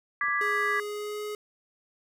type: chord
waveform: sine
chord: G# diminished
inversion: second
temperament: equal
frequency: 1174.7 / 1661.2 / 1975.5 Hz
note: D6 / G#6 / B6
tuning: 0 / 0 / 0 cents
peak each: -29 dBFS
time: 0.21-0.8 s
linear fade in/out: 2 ms
type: clicks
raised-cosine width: 1 ms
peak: -36 dBFS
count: 2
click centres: 0.237 / 0.284 s
type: tone with pitch glide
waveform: square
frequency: 415.3 to 420.1 Hz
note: G#4 to G#4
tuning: 0 to +20 cents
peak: -33 dBFS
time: 0.41-1.35 s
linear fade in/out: 2 ms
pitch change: +20 cents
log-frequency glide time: 0.83-1.23 s
effects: none